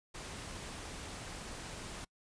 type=noise; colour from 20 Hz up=pink; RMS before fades=-45 dBFS; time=0.14-2.05 s; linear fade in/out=10 ms; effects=noise-tail reverb RT60 0.1 s tail -26 dB re dry + resampled to 22050 Hz